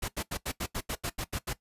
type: noise bursts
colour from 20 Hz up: pink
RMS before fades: -33 dBFS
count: 11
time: 0.02-1.534 s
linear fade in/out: 10 ms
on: 64 ms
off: 81 ms
effects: noise-tail reverb RT60 0.1 s tail -17 dB re dry + resampled to 32000 Hz